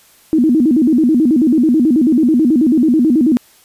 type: tone with vibrato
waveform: sine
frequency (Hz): 277.2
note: C#4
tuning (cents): 0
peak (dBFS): -8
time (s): 0.33-3.37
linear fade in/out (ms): 0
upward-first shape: square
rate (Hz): 9.2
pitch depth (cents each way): 230
effects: white hiss -48 dBFS RMS until 3.64 s + resampled to 32000 Hz